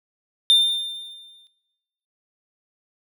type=tone with exponential decay; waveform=triangle; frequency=3603 Hz; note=A7; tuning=40 cents sharp; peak=-9 dBFS; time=0.5-1.47 s; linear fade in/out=0 ms; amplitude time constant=210 ms; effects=noise-tail reverb RT60 1.0 s tail -17 dB re dry